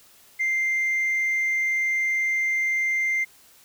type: tone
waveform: sine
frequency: 2093 Hz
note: C7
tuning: in tune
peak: -19 dBFS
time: 0.39-3.25 s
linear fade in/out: 20 ms
effects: tanh soft clip ceiling -19 dBFS + white hiss -54 dBFS RMS until 3.64 s